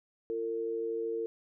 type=tone pair together; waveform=sine; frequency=341.3 / 454.3 Hz; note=F4 / A#4; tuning=-40 / -45 cents; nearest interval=perfect fourth; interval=495 cents; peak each=-38 / -32 dBFS; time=0.3-1.26 s; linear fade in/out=0 ms; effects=none